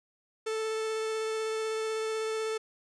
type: tone with vibrato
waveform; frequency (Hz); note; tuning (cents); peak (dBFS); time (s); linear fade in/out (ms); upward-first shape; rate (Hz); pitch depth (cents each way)
45% pulse; 440; A4; 0; -30; 0.46-2.58; 10; sine; 16; 9
effects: resampled to 22050 Hz